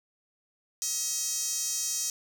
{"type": "tone with high-pass filter", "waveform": "sawtooth", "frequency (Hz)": 637, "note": "D#5", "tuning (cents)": 41, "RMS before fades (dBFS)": -31, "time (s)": [0.82, 2.1], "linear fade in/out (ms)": 0, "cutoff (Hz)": 6200, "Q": 3.7, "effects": []}